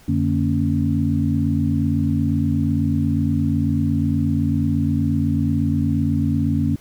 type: tone cluster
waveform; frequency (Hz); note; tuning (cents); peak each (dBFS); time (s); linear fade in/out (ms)
sine; 90.7 / 148.3 / 230.5 / 278.7; F#2 / D3 / A#3 / C#4; -34 / +17 / -19 / +9; -22; 0.08-6.76; 5
effects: pink hiss -50 dBFS RMS until 6.8 s